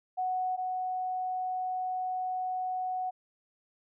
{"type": "tone pair in turn", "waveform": "sine", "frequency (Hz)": [740, 740], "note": ["F#5", "F#5"], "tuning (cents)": [0, 0], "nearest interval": "unison", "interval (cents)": 0, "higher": "neither", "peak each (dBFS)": [-28, -30], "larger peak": "first", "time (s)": [[0.17, 0.57], [0.57, 3.11]], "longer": "second", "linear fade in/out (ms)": 20, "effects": []}